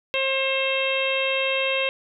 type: harmonic tone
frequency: 534 Hz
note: C5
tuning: 35 cents sharp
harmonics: 1 / 2 / 3 / 4 / 5 / 6 / 7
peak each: -25 / -33 / -36 / -30 / -25 / -30 / -34 dBFS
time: 0.14-1.89 s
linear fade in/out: 0 ms
effects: none